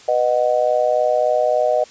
sine chord, B major, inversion none, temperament just, 493.9 / 617.4 / 740.8 Hz, B4 / D#5 / F#5, 0 / -14 / +2 cents, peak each -21 / -16 / -21 dBFS, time 0.08-1.84 s, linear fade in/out 5 ms, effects white hiss -44 dBFS RMS until 1.9 s + resampled to 16000 Hz

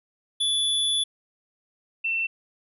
square / sine tone pair in turn, 3450 / 2689 Hz, A7 / E7, -35 / +34 cents, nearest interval major third, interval 431 cents, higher first, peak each -22 / -23 dBFS, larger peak first, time 0.4-1.04 / 2.04-2.27 s, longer first, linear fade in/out 10 ms, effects resampled to 32000 Hz

